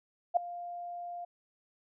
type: tone with ADSR envelope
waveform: sine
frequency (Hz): 700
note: F5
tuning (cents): +4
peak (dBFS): -19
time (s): 0.34-1.25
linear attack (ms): 27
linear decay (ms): 5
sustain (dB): -19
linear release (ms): 8
effects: none